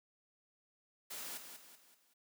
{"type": "noise with echo", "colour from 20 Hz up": "white", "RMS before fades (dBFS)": -45, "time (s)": [1.1, 1.38], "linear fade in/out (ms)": 10, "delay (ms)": 190, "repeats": 4, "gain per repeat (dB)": -7, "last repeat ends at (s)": 2.14, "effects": ["high-pass 200 Hz 12 dB/octave"]}